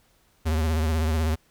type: tone with vibrato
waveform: square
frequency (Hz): 79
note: D#2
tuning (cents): +27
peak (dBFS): -22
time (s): 0.45-1.36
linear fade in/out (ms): 20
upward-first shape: triangle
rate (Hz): 16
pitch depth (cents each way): 86
effects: pink hiss -63 dBFS RMS until 1.5 s